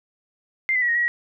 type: tone with pitch steps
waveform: sine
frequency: 2093 / 2006 / 1929 / 1870 / 1919 / 1907 Hz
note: C7 / B6 / B6 / A#6 / A#6 / A#6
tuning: 0 / +26 / -41 / +5 / +50 / +39 cents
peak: -18 dBFS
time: 0.69-1.08 s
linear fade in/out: 0 ms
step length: 65 ms
effects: none